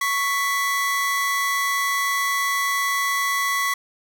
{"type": "tone pair together", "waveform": "45% pulse", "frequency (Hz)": [1113, 1983.1], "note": ["C#6", "B6"], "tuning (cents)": [7, 7], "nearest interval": "minor seventh", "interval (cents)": 1000, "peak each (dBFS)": -23, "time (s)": [0.01, 3.74], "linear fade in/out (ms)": 5, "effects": []}